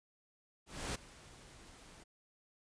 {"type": "noise with ADSR envelope", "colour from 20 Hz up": "pink", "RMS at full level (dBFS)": -38, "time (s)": [0.66, 2.04], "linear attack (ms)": 290, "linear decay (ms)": 10, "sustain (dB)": -19, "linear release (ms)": 15, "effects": ["resampled to 22050 Hz"]}